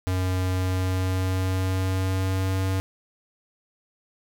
square tone with pitch glide, 92.5 to 94.99 Hz, F#2 to F#2, 0 to +46 cents, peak -23 dBFS, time 0.07-2.8 s, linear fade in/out 0 ms, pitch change +46 cents, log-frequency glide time 0.5-2.68 s, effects none

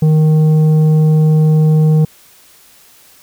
sine tone with tanh clipping, 155.56 Hz, D#3, in tune, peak -8 dBFS, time 0.02-2.05 s, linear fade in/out 5 ms, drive 7 dB, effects white hiss -45 dBFS RMS until 3.22 s

